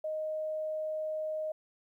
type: tone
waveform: sine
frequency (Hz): 622.3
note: D#5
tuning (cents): 0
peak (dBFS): -32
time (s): 0.04-1.52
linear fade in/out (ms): 5
effects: 12-bit